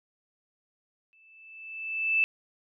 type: tone with exponential growth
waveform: sine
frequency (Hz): 2637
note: E7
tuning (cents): 0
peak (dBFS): -19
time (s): 1.13-2.24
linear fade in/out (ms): 0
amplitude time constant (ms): 240
effects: none